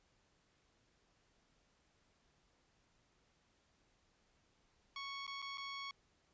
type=tone with dropouts; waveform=15% pulse; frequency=1108.7 Hz; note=C#6; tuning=in tune; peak=-37 dBFS; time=4.96-5.91 s; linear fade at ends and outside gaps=2 ms; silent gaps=5.267-5.277 / 5.419-5.424 / 5.574-5.58 s; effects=pink hiss -75 dBFS RMS until 6.33 s + resampled to 16000 Hz